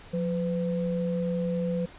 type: tone pair together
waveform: sine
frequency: 178.02 / 504 Hz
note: F3 / B4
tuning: +33 / +35 cents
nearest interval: octave + tritone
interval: 1802 cents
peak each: -27 / -30 dBFS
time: 0.13-1.86 s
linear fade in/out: 10 ms
effects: pink hiss -49 dBFS RMS until 1.98 s + resampled to 8000 Hz